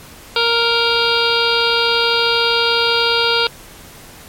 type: harmonic tone with a mistuned harmonic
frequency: 466.2 Hz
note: A#4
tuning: in tune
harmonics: 1 / 2 / 3 / 5 / 6 / 7 / 8 / 9 / 10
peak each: -19 / -22 / -19 / -24 / -22 / -23 / -21 / -24 / -22 dBFS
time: 0.36-3.47 s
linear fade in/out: 2 ms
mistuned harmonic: 10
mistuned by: +26 cents
effects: pink hiss -39 dBFS RMS until 4.28 s + MP3 64 kbps